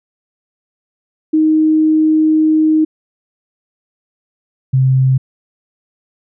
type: tone pair in turn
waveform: sine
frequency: 312.4 / 131.35 Hz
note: D#4 / C3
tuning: +7 / +7 cents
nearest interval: octave + minor third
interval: 1500 cents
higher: first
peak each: -8 dBFS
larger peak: neither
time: 1.33-2.85 / 4.73-5.18 s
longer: first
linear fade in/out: 10 ms
effects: none